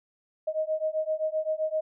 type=beating tone pair; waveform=sine; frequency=622.3 / 630 Hz; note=D#5 / D#5; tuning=0 / +21 cents; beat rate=7.7 Hz; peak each=-29 dBFS; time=0.47-1.81 s; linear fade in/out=10 ms; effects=none